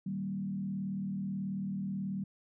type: tone with frequency modulation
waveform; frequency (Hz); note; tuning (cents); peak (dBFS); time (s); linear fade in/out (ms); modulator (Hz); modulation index
sine; 193; G3; -27; -33; 0.06-2.24; 5; 38.4; 0.73
effects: none